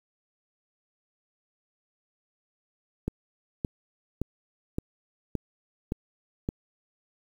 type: click train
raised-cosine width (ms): 3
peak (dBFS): -15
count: 7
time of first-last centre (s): 3.08-6.489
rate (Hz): 1.76
effects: 8-bit